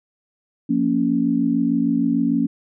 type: chord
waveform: sine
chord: Bb minor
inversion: second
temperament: just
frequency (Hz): 174.81 / 233.1 / 279.7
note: F3 / Bb3 / Db4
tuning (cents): +2 / 0 / +16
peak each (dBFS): -25 / -20 / -19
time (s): 0.69-2.47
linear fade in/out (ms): 10
effects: none